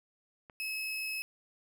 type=click; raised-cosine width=0.5 ms; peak=-35 dBFS; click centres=0.498 s
type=tone; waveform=35% pulse; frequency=2579 Hz; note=E7; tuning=39 cents flat; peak=-33 dBFS; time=0.6-1.22 s; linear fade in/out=0 ms
effects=none